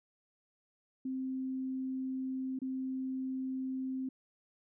sine tone with dropouts, 261.6 Hz, C4, in tune, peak -34 dBFS, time 1.05-4.09 s, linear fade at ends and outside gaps 5 ms, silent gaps 2.59-2.617 s, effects none

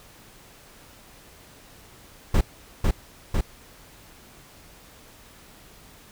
brown noise with echo, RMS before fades -17 dBFS, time 2.34-2.41 s, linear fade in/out 5 ms, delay 500 ms, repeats 2, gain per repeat -2 dB, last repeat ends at 3.41 s, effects pink hiss -50 dBFS RMS until 6.11 s

